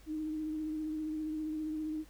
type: tone with vibrato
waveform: sine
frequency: 310 Hz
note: D#4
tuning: 6 cents flat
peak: -34 dBFS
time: 0.06-2.05 s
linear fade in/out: 50 ms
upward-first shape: triangle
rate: 15 Hz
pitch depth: 30 cents each way
effects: added 50 Hz sine -55 dBFS peak until 2.09 s + pink hiss -62 dBFS RMS until 2.09 s